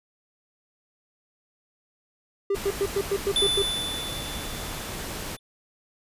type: tone bursts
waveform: triangle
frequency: 397.5 Hz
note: G4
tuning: 24 cents sharp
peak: -19 dBFS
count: 8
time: 2.5-3.624 s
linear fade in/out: 5 ms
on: 53 ms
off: 100 ms
type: noise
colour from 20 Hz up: pink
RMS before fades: -34 dBFS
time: 2.54-5.37 s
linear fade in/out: 20 ms
type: tone with exponential decay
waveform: square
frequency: 3499 Hz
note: A7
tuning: 10 cents flat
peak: -20 dBFS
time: 3.36-5.39 s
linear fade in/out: 1 ms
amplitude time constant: 440 ms
effects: resampled to 32000 Hz